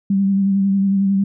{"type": "tone with vibrato", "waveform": "sine", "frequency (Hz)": 196, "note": "G3", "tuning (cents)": 0, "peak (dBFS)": -13, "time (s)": [0.1, 1.24], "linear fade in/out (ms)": 5, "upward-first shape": "sine", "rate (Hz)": 11, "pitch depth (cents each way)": 26, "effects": []}